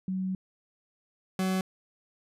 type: tone pair in turn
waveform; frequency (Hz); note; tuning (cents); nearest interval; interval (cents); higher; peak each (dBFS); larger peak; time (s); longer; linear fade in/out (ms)
sine / 40% pulse; 187.8 / 187.8; F#3 / F#3; +26 / +26; unison; 0; neither; -28 / -25; second; 0.08-0.35 / 1.39-1.61; first; 2
effects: resampled to 32000 Hz